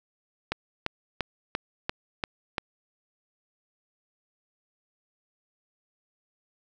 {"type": "click train", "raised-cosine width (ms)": 0.3, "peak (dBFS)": -11, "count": 7, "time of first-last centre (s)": [0.52, 2.582], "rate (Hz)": 2.91, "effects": []}